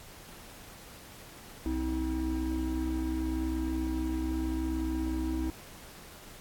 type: tone cluster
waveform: triangle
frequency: 63.5 / 260 / 320.8 Hz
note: B1 / C4 / E4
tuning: +49 / -11 / -47 cents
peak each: -31 / -35 / -30 dBFS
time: 1.66-5.5 s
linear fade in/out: 0 ms
effects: pink hiss -50 dBFS RMS until 6.4 s + AAC 64 kbps